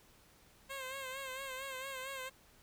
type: tone with vibrato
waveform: 10% pulse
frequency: 531 Hz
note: C5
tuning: 25 cents sharp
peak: -33 dBFS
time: 0.69-2.3 s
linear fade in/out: 20 ms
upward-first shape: sine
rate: 4.4 Hz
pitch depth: 58 cents each way
effects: pink hiss -64 dBFS RMS until 2.62 s